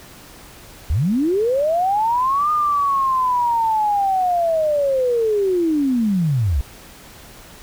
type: linear two-way sweep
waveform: sine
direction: up then down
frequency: 58.9 to 1225 to 58.9 Hz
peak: -15 dBFS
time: 0.9-6.61 s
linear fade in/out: 0 ms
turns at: 2.51 s
effects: pink hiss -42 dBFS RMS until 7.62 s